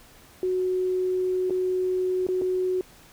sine tone with dropouts, 368.9 Hz, F#4, 5 cents flat, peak -22 dBFS, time 0.43-2.81 s, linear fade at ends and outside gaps 1 ms, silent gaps 1.498-1.506 / 2.267-2.287 / 2.414-2.419 s, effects pink hiss -52 dBFS RMS until 3.12 s

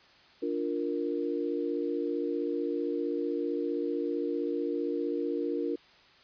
sine chord, Bb major, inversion first, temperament equal, 293.7 / 349.2 / 466.2 Hz, D4 / F4 / Bb4, 0 / 0 / 0 cents, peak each -33 dBFS, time 0.42-5.76 s, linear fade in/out 10 ms, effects white hiss -58 dBFS RMS until 6.23 s + resampled to 11025 Hz

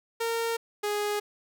sawtooth tone pair in turn, 460 / 415 Hz, A#4 / G#4, -23 / -1 cents, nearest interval major second, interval 178 cents, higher first, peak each -23 dBFS, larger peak neither, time 0.2-0.57 / 0.83-1.2 s, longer neither, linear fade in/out 10 ms, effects none

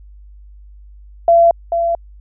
sine tone with echo, 678 Hz, E5, 49 cents sharp, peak -6 dBFS, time 1.28-1.51 s, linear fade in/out 2 ms, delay 440 ms, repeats 1, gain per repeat -7 dB, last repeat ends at 1.95 s, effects added 50 Hz sine -37 dBFS peak until 2.2 s

